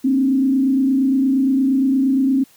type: tone with frequency modulation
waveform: sine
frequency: 266.7 Hz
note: C4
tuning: 33 cents sharp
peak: -13 dBFS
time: 0.04-2.44 s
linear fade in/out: 10 ms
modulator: 28.6 Hz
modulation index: 0.59
effects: white hiss -52 dBFS RMS until 2.56 s